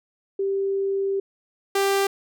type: tone pair in turn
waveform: sine / sawtooth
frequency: 392 / 394.2 Hz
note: G4 / G4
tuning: 0 / +10 cents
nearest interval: unison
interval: 10 cents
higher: second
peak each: -21 / -15 dBFS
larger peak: second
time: 0.39-1.2 / 1.75-2.07 s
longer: first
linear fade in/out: 5 ms
effects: none